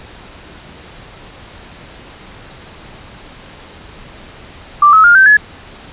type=tone with pitch steps; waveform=sine; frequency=1174.7 / 1288.4 / 1413.2 / 1550 / 1700.1 Hz; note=D6 / E6 / F6 / G6 / G#6; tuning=0 / -40 / +20 / -20 / +40 cents; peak=-3 dBFS; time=4.82-5.37 s; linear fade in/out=5 ms; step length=110 ms; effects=pink hiss -36 dBFS RMS until 5.92 s + resampled to 8000 Hz